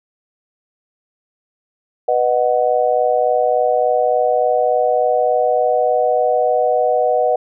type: chord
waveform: sine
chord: B major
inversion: none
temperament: just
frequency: 493.9 / 617.4 / 740.8 Hz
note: B4 / D#5 / F#5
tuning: 0 / -14 / +2 cents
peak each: -17 / -17 / -17 dBFS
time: 2.08-7.36 s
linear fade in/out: 5 ms
effects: none